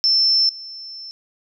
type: tone with level steps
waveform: sine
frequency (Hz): 5330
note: E8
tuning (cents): +18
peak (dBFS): -13 / -32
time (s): 0.04-1.11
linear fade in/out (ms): 0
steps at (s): 0.49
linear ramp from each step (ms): 2
effects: none